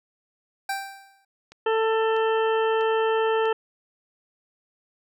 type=tone with exponential decay; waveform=25% pulse; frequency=784 Hz; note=G5; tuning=in tune; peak=-20 dBFS; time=0.69-1.25 s; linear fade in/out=5 ms; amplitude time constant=120 ms
type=click train; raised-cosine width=0.2 ms; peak=-28 dBFS; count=4; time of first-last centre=1.52-3.455 s; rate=1.55 Hz
type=harmonic tone; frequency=444.4 Hz; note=A4; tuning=17 cents sharp; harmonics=1 / 2 / 3 / 4 / 6 / 7; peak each=-21 / -27 / -31 / -33 / -37 / -38 dBFS; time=1.66-3.53 s; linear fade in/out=5 ms
effects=none